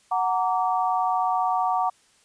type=chord; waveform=sine; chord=Gb augmented; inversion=none; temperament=just; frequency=740 / 925 / 1156.2 Hz; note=Gb5 / Bb5 / D6; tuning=0 / -14 / -27 cents; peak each=-23 / -26 / -27 dBFS; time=0.11-1.9 s; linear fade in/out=10 ms; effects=white hiss -60 dBFS RMS until 2.24 s + resampled to 22050 Hz